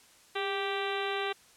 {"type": "harmonic tone with a mistuned harmonic", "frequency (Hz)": 391.1, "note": "G4", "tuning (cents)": -4, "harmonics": [1, 2, 3, 4, 5, 6, 7, 8, 9, 10], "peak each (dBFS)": [-34, -37, -39, -40, -41, -42, -42, -43, -44, -44], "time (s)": [0.35, 1.33], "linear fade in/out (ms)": 10, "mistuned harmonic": 1, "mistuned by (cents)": 44, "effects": ["white hiss -59 dBFS RMS until 1.56 s", "low-pass 10000 Hz 12 dB/octave"]}